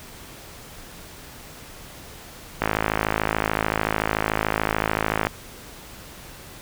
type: click train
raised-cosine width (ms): 0.5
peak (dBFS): -5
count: 143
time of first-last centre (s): 2.62-5.269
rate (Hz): 53.6
effects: pink hiss -42 dBFS RMS until 6.61 s